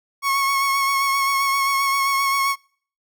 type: tone with vibrato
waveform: 30% pulse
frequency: 1100 Hz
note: C#6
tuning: 14 cents flat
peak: -15 dBFS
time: 0.22-2.56 s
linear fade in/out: 50 ms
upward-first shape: sine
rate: 7.6 Hz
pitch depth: 23 cents each way
effects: noise-tail reverb RT60 0.5 s tail -26 dB re dry